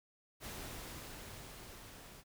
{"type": "noise with level ramp", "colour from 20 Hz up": "pink", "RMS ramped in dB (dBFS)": [-45, -55], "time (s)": [0.4, 2.24], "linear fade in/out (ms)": 50, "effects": []}